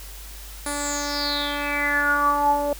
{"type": "tone with low-pass filter sweep", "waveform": "10% pulse", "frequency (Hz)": 289.1, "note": "D4", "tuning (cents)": -27, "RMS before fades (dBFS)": -23, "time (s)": [0.66, 2.73], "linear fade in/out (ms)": 2, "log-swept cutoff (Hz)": [10000, 630], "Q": 9, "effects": ["added 50 Hz sine -38 dBFS peak until 2.79 s", "white hiss -42 dBFS RMS until 2.79 s"]}